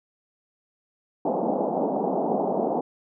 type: band-pass noise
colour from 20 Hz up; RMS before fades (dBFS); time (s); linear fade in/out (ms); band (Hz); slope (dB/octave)
white; -25; 1.25-2.81; 5; 180 to 830; 48
effects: none